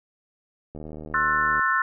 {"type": "click train", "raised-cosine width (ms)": 2, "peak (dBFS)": -25, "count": 66, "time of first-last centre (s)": [0.75, 1.594], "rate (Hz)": 77}
{"type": "chord", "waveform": "sine", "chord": "F# half-diminished seventh", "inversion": "second", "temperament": "just", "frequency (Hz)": [1065.6, 1332, 1480, 1776], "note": ["C6", "E6", "F#6", "A6"], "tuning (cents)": [31, 18, 0, 16], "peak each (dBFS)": -25, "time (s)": [1.14, 1.82], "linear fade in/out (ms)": 2}
{"effects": []}